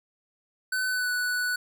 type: tone with pitch glide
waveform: square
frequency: 1512 to 1481.7 Hz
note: F#6 to F#6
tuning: +37 to +2 cents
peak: -26 dBFS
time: 0.72-1.56 s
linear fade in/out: 5 ms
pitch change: -35 cents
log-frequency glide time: 0.87-1.11 s
effects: none